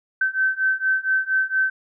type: beating tone pair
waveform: sine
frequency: 1538 / 1542.3 Hz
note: G6 / G6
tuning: -33 / -29 cents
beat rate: 4.3 Hz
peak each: -22 / -21 dBFS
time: 0.21-1.7 s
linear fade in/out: 5 ms
effects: none